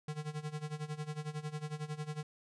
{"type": "tone with tremolo", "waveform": "square", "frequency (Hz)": 151.5, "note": "D#3", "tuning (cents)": -46, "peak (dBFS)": -36, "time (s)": [0.08, 2.23], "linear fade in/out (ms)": 2, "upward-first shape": "sine", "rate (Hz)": 11, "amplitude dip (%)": 85, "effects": ["resampled to 22050 Hz"]}